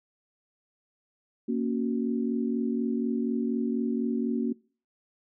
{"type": "chord", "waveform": "sine", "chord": "F# major", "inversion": "first", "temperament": "equal", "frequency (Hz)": [233.1, 277.2, 370], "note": ["A#3", "C#4", "F#4"], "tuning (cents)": [0, 0, 0], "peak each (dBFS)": [-27, -31, -33], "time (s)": [1.48, 4.53], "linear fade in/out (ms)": 10, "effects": ["noise-tail reverb RT60 0.4 s tail -23 dB re dry"]}